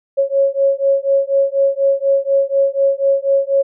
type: beating tone pair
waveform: sine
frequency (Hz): 548 / 552.1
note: C#5 / C#5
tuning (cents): -20 / -7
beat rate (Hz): 4.1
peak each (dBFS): -15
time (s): 0.17-3.63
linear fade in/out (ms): 20
effects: none